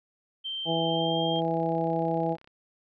sine tone with pitch glide, 3132 to 3200 Hz, G7 to G7, -2 to +35 cents, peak -31 dBFS, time 0.44-1.41 s, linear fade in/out 20 ms, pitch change +37 cents, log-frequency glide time 0.85-1.19 s
harmonic tone, 164.81 Hz, E3, in tune, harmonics 1 / 2 / 3 / 4 / 5, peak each -31 / -31 / -31 / -31 / -31 dBFS, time 0.65-2.37 s, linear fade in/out 50 ms
click train, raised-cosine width 0.3 ms, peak -37 dBFS, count 38, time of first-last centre 1.36-2.474 s, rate 33.2 Hz
effects none

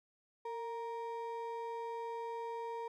triangle ring-modulated tone, 698.5 Hz, F5, in tune, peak -34 dBFS, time 0.45-2.88 s, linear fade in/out 5 ms, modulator 240 Hz, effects none

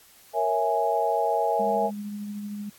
sine chord, A# half-diminished seventh, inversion none, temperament equal, 466.2 / 554.4 / 659.3 / 830.6 Hz, A#4 / C#5 / E5 / G#5, 0 / 0 / 0 / 0 cents, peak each -28 / -30 / -26 / -25 dBFS, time 0.33-1.91 s, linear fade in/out 50 ms
sine tone with tremolo, 206.3 Hz, G#3, 11 cents flat, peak -30 dBFS, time 1.59-2.7 s, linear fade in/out 10 ms, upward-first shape triangle, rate 13 Hz, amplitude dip 30%
effects white hiss -54 dBFS RMS until 2.78 s + AAC 64 kbps

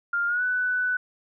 sine tone with pitch glide, 1401 to 1492.9 Hz, F6 to F#6, +5 to +15 cents, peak -22 dBFS, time 0.13-0.97 s, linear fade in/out 5 ms, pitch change +110 cents, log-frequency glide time 0.27-0.43 s, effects none

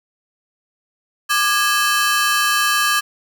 sawtooth ring-modulated tone, 1423 Hz, F6, 32 cents sharp, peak -8 dBFS, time 1.29-3.01 s, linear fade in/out 20 ms, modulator 234 Hz, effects none

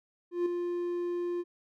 triangle tone with ADSR envelope, 350.1 Hz, F4, 4 cents sharp, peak -22 dBFS, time 0.31-1.44 s, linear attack 150 ms, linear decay 4 ms, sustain -6 dB, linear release 38 ms, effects none

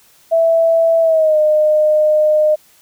sine tone with pitch glide, 659.3 to 611.6 Hz, E5 to D#5, 0 to -30 cents, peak -9 dBFS, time 0.31-2.56 s, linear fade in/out 20 ms, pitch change -130 cents, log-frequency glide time 1.01-1.38 s, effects white hiss -50 dBFS RMS until 2.81 s

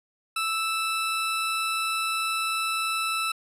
20% pulse tone, 1318.5 Hz, E6, in tune, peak -20 dBFS, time 0.36-3.32 s, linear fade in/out 5 ms, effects resampled to 32000 Hz

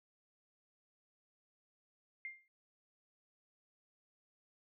sine tone with exponential decay, 2109 Hz, C7, 13 cents sharp, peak -39 dBFS, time 2.25-2.48 s, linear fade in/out 1 ms, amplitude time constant 48 ms, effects noise-tail reverb RT60 0.2 s tail -24 dB re dry

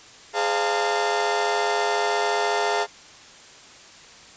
30% pulse tone cluster, 416.3 / 516 / 602 / 697 / 907 Hz, G#4 / C5 / D5 / F5 / A#5, +4 / -24 / +43 / -4 / -48 cents, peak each -23 / -29 / -31 / -23 / -24 dBFS, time 0.33-2.87 s, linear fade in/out 50 ms, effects white hiss -46 dBFS RMS until 4.36 s + resampled to 16000 Hz

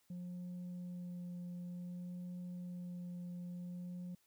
sine tone with vibrato, 177.6 Hz, F3, 29 cents sharp, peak -40 dBFS, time 0.1-4.15 s, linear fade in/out 5 ms, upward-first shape sine, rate 0.55 Hz, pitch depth 10 cents each way, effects tanh soft clip ceiling -42 dBFS + white hiss -75 dBFS RMS until 4.26 s

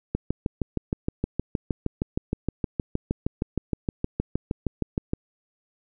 click train, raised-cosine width 3 ms, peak -11 dBFS, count 33, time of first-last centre 0.15-5.134 s, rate 6.42 Hz, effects none

